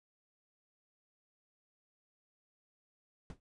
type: noise with exponential decay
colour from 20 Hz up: brown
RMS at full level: -41 dBFS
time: 3.3-3.4 s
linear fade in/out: 1 ms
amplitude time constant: 21 ms
effects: resampled to 22050 Hz